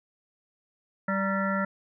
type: harmonic tone with a mistuned harmonic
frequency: 195.3 Hz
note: G3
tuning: 6 cents flat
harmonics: 1 / 3 / 5 / 7 / 9 / 10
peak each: -28 / -32 / -37 / -30 / -35 / -39 dBFS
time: 1.08-1.65 s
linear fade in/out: 5 ms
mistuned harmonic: 5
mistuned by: -67 cents
effects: none